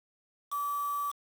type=tone with quantisation; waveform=sine; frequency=1152 Hz; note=D6; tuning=34 cents flat; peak=-30 dBFS; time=0.51-1.12 s; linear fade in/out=20 ms; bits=7; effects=none